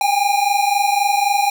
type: tone pair together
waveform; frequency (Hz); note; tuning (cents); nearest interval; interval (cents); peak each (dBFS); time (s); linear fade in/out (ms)
square; 796.2 / 820; G5 / G#5; +27 / -22; minor second; 51; -18; 0.01-1.5; 2
effects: none